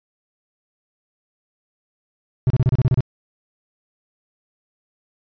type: tone bursts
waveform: triangle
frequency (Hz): 128.1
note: C3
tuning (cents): -36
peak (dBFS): -10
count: 9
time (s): 2.47-3.006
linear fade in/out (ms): 0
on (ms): 32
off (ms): 31
effects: resampled to 11025 Hz